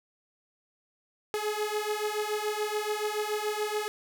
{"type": "beating tone pair", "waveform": "sawtooth", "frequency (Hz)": [419.3, 426.3], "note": ["G#4", "G#4"], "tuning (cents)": [17, 45], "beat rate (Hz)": 7, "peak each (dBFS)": -28, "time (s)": [1.34, 3.88], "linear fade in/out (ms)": 0, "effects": []}